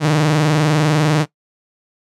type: tone with vibrato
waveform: sawtooth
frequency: 151.7 Hz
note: D#3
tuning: 44 cents flat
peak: -8 dBFS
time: 0-1.26 s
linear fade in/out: 50 ms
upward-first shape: square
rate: 20 Hz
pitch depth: 79 cents each way
effects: noise-tail reverb RT60 0.1 s tail -19 dB re dry + low-pass 8000 Hz 12 dB/octave